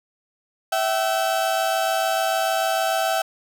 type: tone pair together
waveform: 35% pulse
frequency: 658 / 764.8 Hz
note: E5 / G5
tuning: -3 / -43 cents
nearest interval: minor third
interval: 260 cents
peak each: -21 dBFS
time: 0.72-3.22 s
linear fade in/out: 5 ms
effects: none